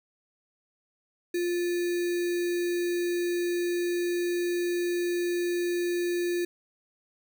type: tone with sample-and-hold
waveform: sine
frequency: 349.9 Hz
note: F4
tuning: 3 cents sharp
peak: -25 dBFS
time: 1.34-6.45 s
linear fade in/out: 5 ms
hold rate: 2100 Hz
effects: none